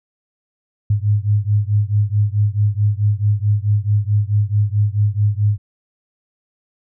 sine beating tone pair, 102 / 106.6 Hz, G#2 / G#2, -31 / +46 cents, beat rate 4.6 Hz, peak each -16 / -17 dBFS, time 0.9-5.58 s, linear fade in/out 5 ms, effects none

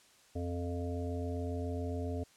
harmonic tone, 87.31 Hz, F2, in tune, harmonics 1 / 3 / 5 / 7 / 8, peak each -36 / -40 / -42 / -45 / -48 dBFS, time 0.35-2.24 s, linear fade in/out 10 ms, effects white hiss -63 dBFS RMS until 2.36 s + low-pass 9000 Hz 12 dB/octave

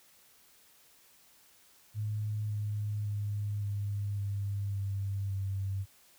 sine tone with pitch steps, 106.1 / 104.58 / 103.08 / 101.6 / 100.15 / 98.71 / 97.29 Hz, G#2 / G#2 / G#2 / G#2 / G2 / G2 / G2, +38 / +13 / -12 / -38 / +38 / +13 / -13 cents, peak -31 dBFS, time 1.94-5.86 s, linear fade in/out 50 ms, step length 560 ms, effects white hiss -62 dBFS RMS until 6.18 s

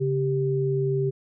sine tone pair together, 138.59 / 391.6 Hz, C#3 / G4, 0 / -2 cents, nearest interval octave + tritone, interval 1798 cents, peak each -24 dBFS, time 0-1.11 s, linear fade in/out 20 ms, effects none

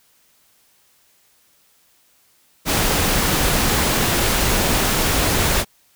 pink noise, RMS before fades -18 dBFS, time 2.65-5.65 s, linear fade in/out 50 ms, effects white hiss -58 dBFS RMS until 5.95 s

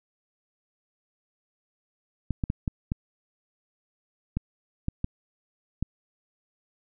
clicks, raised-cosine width 5 ms, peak -14 dBFS, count 9, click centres 2.307 / 2.438 / 2.501 / 2.678 / 2.919 / 4.37 / 4.884 / 5.044 / 5.826 s, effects none

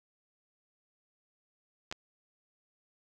clicks, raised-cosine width 0.2 ms, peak -21 dBFS, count 2, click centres 1.914 / 1.925 s, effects none

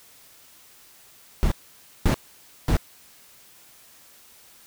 brown noise bursts, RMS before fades -19 dBFS, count 3, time 1.43-2.768 s, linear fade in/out 0 ms, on 86 ms, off 540 ms, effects white hiss -52 dBFS RMS until 4.66 s

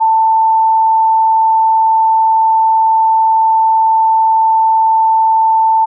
sine tone, 889 Hz, A5, 18 cents sharp, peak -7 dBFS, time 0-5.86 s, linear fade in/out 20 ms, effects none

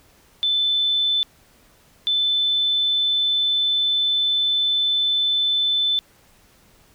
sine tone pair in turn, 3520 / 3520 Hz, A7 / A7, 0 / 0 cents, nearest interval unison, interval 0 cents, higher neither, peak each -17 dBFS, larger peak neither, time 0.43-1.23 / 2.07-5.99 s, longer second, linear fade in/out 0 ms, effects pink hiss -55 dBFS RMS until 6.94 s

